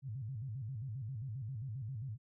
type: tone with vibrato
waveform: sine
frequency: 120.5 Hz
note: B2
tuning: 42 cents flat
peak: -39 dBFS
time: 0.02-2.18 s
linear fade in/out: 50 ms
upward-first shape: square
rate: 7.5 Hz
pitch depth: 200 cents each way
effects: none